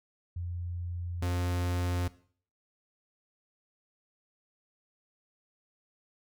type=tone pair in turn; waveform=sine / 45% pulse; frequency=87.31 / 88.68 Hz; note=F2 / F2; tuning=0 / +27 cents; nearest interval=unison; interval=27 cents; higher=second; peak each=-33 / -28 dBFS; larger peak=second; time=0.36-1.22 / 1.22-2.08 s; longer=neither; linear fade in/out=5 ms; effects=noise-tail reverb RT60 0.5 s tail -18 dB re dry